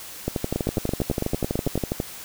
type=two click trains; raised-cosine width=2 ms; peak=-10 / -10 dBFS; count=12 / 22; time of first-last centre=0.56-1.777 / 0.28-2.001 s; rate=9.04 / 12.2 Hz; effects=white hiss -39 dBFS RMS until 2.24 s